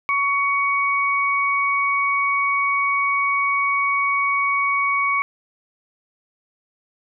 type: tone pair together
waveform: sine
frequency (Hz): 1120 / 2240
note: C#6 / C#7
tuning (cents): +18 / +18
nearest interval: octave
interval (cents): 1200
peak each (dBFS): -20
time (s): 0.09-5.22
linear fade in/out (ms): 0
effects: none